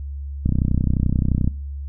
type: click train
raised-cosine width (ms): 5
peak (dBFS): -7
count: 33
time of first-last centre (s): 0.46-1.476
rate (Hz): 31.5
effects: noise-tail reverb RT60 0.4 s tail -23 dB re dry + added 70 Hz sine -27 dBFS peak until 1.88 s